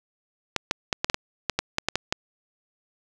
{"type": "clicks", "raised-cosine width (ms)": 0.2, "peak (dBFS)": -5, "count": 12, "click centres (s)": [0.563, 0.711, 0.928, 1.045, 1.099, 1.144, 1.497, 1.59, 1.784, 1.886, 1.956, 2.125], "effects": []}